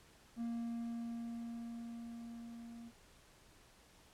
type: tone with level ramp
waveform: triangle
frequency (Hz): 233.1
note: A#3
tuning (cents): 0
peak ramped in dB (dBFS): -35 to -47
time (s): 0.36-2.92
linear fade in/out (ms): 50
effects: pink hiss -64 dBFS RMS until 4.13 s + low-pass 11000 Hz 12 dB/octave